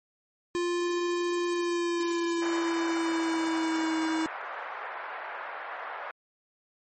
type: tone with pitch glide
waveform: square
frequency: 349.2 to 320.2 Hz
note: F4 to D#4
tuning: 0 to +50 cents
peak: -27 dBFS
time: 0.55-4.26 s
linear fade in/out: 0 ms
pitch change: -150 cents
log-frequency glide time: 1.46-3.95 s
type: noise with exponential decay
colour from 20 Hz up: blue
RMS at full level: -37 dBFS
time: 2-5.45 s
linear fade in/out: 5 ms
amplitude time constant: 750 ms
type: band-pass noise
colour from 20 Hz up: white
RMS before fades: -38 dBFS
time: 2.42-6.11 s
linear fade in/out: 2 ms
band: 570 to 1700 Hz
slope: 24 dB/octave
effects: MP3 32 kbps